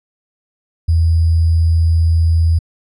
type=tone with sample-and-hold; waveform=sine; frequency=82.41 Hz; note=E2; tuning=in tune; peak=-9 dBFS; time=0.88-2.59 s; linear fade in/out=10 ms; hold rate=4900 Hz; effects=resampled to 22050 Hz